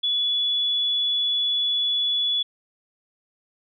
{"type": "tone", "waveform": "sine", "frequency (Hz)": 3418, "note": "G#7", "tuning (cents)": 49, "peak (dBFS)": -20, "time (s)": [0.03, 2.43], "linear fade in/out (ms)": 10, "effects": []}